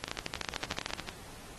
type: two click trains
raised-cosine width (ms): 0.2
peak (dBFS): -14 / -18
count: 13 / 12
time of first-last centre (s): 0.04-0.936 / 0.08-1.089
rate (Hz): 13.4 / 10.9
effects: pink hiss -50 dBFS RMS until 1.58 s + AAC 32 kbps